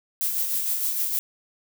violet noise with tremolo, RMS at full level -24 dBFS, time 0.21-1.19 s, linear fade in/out 0 ms, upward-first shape sine, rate 6.5 Hz, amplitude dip 40%, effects none

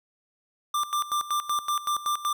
square tone with tremolo, 1186 Hz, D6, 17 cents sharp, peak -24 dBFS, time 0.74-2.33 s, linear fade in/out 5 ms, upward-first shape square, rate 5.3 Hz, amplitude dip 80%, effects none

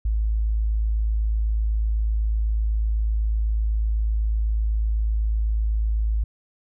sine tone, 54 Hz, A1, 32 cents flat, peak -19 dBFS, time 0.05-6.24 s, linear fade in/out 5 ms, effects none

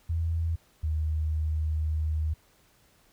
sine tone pair in turn, 82.41 / 77.78 Hz, E2 / D#2, 0 / 0 cents, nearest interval minor second, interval 100 cents, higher first, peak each -25 dBFS, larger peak neither, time 0.09-0.56 / 0.83-2.34 s, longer second, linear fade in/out 10 ms, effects pink hiss -63 dBFS RMS until 3.12 s

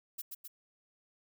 violet noise with echo, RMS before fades -40 dBFS, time 0.18-0.22 s, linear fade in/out 10 ms, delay 130 ms, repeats 2, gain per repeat -3 dB, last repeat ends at 0.48 s, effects none

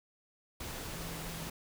sine tone in noise, 164.81 Hz, E3, in tune, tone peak -45 dBFS, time 0.95-1.48 s, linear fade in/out 5 ms, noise pink, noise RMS -42 dBFS, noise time 0.6-1.5 s, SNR -6 dB, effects none

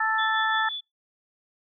harmonic tone, 440.1 Hz, A4, in tune, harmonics 2 / 3 / 4, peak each -27 / -27 / -25 dBFS, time 0-0.69 s, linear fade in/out 5 ms
sine tone with tremolo, 3457 Hz, A7, 31 cents flat, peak -29 dBFS, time 0.18-0.81 s, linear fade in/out 10 ms, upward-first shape sine, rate 5.8 Hz, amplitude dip 60%
effects noise-tail reverb RT60 0.2 s tail -25 dB re dry

